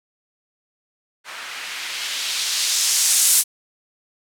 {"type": "noise with low-pass filter sweep", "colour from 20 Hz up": "violet", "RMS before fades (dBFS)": -21, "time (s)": [1.24, 3.44], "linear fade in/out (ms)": 50, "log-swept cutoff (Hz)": [1500, 9700], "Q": 1.1, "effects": []}